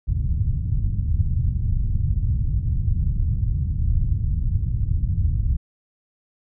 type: low-pass noise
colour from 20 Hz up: white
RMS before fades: -21 dBFS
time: 0.07-5.57 s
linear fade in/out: 10 ms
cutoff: 110 Hz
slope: 24 dB/octave
effects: none